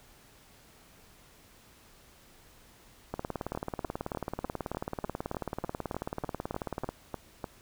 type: two click trains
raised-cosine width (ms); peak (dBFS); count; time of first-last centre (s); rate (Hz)
1; -19 / -20; 70 / 14; 3.14-6.89 / 3.55-7.442; 18.4 / 3.34
effects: pink hiss -58 dBFS RMS until 7.61 s